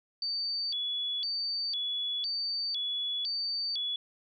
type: tone with vibrato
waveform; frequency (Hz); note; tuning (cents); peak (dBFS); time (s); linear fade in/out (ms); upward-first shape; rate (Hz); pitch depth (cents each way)
sine; 3952; B7; 0; -30; 0.22-3.96; 2; square; 0.99; 260
effects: none